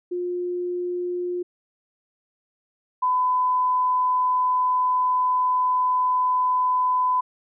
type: tone pair in turn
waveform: sine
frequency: 355.6 / 1005.8 Hz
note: F4 / B5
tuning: +31 / +31 cents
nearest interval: octave + tritone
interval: 1800 cents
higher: second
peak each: -24 / -18 dBFS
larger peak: second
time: 0.11-1.43 / 3.02-7.21 s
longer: second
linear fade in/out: 10 ms
effects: none